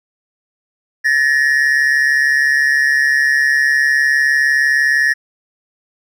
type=tone pair together; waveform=triangle; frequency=1733.3 / 1873 Hz; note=A6 / A#6; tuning=-26 / +8 cents; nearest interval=minor second; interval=134 cents; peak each=-12 dBFS; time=1.04-5.14 s; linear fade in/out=20 ms; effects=none